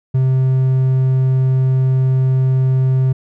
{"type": "tone", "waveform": "triangle", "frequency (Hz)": 130.81, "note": "C3", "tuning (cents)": 0, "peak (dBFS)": -9, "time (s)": [0.14, 3.13], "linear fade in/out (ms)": 10, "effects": []}